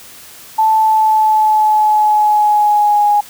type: tone with pitch glide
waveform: sine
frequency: 877 to 828.3 Hz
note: A5 to G#5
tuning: -6 to -5 cents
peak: -8 dBFS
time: 0.58-3.21 s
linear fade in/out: 10 ms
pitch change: -99 cents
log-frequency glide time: 0.73-3.08 s
effects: white hiss -37 dBFS RMS until 3.29 s